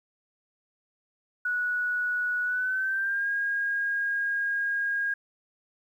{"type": "tone with pitch glide", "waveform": "sine", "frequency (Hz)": [1468, 1628.8], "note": ["F#6", "G#6"], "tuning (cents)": [-14, -34], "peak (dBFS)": -25, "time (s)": [1.45, 5.14], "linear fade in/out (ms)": 5, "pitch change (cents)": 180, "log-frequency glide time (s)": [2.44, 3.29], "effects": ["10-bit"]}